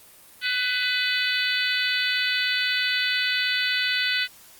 harmonic tone with a mistuned harmonic, 499 Hz, B4, 18 cents sharp, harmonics 3 / 4 / 5 / 6 / 7 / 8 / 9, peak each -27 / -28 / -29 / -30 / -30 / -31 / -32 dBFS, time 0.41-4.28 s, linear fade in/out 50 ms, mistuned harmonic 5, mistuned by +22 cents, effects white hiss -50 dBFS RMS until 4.59 s + Opus 32 kbps

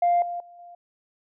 sine tone with level steps, 698.5 Hz, F5, in tune, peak -16 / -28 / -45 / -42 dBFS, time 0.02-0.75 s, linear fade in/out 5 ms, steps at 0.22 / 0.4 / 0.59 s, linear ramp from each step 2 ms, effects tanh soft clip ceiling -14 dBFS

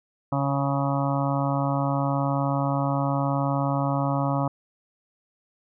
harmonic tone, 139.1 Hz, C#3, 6 cents sharp, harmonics 1 / 2 / 4 / 5 / 6 / 7 / 8 / 9, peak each -25 / -28 / -31 / -32 / -33 / -33 / -34 / -35 dBFS, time 0.32-4.48 s, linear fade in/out 5 ms, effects none

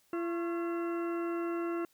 harmonic tone with a mistuned harmonic, 339.9 Hz, F4, 47 cents flat, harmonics 1 / 2 / 3 / 4 / 5 / 6 / 8, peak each -32 / -44 / -45 / -43 / -53 / -54 / -52 dBFS, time 0.13-1.85 s, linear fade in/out 2 ms, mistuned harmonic 3, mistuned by +110 cents, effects white hiss -69 dBFS RMS until 1.93 s

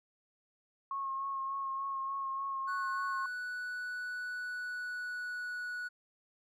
sine tone with vibrato, 1086 Hz, C#6, 36 cents flat, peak -34 dBFS, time 0.91-3.26 s, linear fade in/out 2 ms, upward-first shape sine, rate 3.4 Hz, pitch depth 20 cents each way
triangle tone with pitch glide, 1480 to 1468.9 Hz, F#6 to F#6, 0 to -13 cents, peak -35 dBFS, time 2.67-5.89 s, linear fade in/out 20 ms, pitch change -13 cents, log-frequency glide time 4.33-5.7 s
effects none

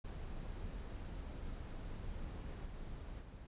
brown noise with level steps, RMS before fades -45 / -47 / -51 dBFS, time 0.04-3.47 s, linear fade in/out 10 ms, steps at 2.65 / 3.2 s, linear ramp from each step 20 ms, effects resampled to 8000 Hz

